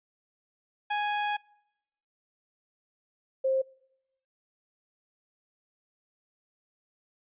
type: tone pair in turn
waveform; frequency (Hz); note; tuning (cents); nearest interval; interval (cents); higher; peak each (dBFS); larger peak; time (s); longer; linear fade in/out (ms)
sawtooth / sine; 830.6 / 529.5; G#5 / C5; 0 / +21; minor sixth; 779; first; -23; neither; 0.9-1.37 / 3.44-3.62; first; 10
effects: noise-tail reverb RT60 0.9 s tail -26 dB re dry + resampled to 8000 Hz